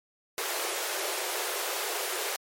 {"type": "high-pass noise", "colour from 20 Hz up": "pink", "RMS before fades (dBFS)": -32, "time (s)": [0.38, 2.36], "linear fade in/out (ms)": 0, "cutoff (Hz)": 350, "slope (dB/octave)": 96, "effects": ["MP3 64 kbps"]}